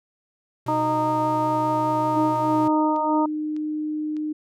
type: tone with vibrato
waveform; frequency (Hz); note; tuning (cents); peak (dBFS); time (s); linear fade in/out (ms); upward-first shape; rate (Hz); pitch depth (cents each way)
square; 123.47; B2; 0; -32; 0.66-2.68; 5; sine; 5.1; 32
type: harmonic tone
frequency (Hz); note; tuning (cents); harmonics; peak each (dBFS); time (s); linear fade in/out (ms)
308.2; D#4; -16; 1 / 2 / 3 / 4; -26 / -27 / -22 / -30; 0.68-3.26; 5
type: tone with pitch glide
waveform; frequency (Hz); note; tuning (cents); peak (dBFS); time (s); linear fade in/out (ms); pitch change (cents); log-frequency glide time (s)
sine; 311.1 to 305.2; D#4 to D#4; 0 to -33; -24; 2.16-4.33; 10; -33; 2.38-3.03
type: click train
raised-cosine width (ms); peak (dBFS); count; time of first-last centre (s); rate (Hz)
0.2; -31; 4; 2.36-4.167; 1.66
effects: none